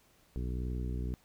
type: harmonic tone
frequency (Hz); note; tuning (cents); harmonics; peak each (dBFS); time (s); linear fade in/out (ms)
61.74; B1; 0; 1 / 2 / 3 / 4 / 5 / 6 / 7; -34 / -40 / -44 / -46 / -48 / -50 / -51; 0.36-1.14; 0
effects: pink hiss -66 dBFS RMS until 1.24 s